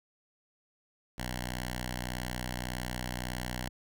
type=tone with notch filter; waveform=5% pulse; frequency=61.74 Hz; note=B1; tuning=in tune; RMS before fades=-37 dBFS; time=1.18-3.69 s; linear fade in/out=5 ms; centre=420 Hz; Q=0.63; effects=none